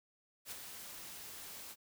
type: noise with ADSR envelope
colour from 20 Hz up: white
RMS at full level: -43 dBFS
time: 0.45-1.76 s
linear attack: 65 ms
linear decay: 19 ms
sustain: -6 dB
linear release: 49 ms
effects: none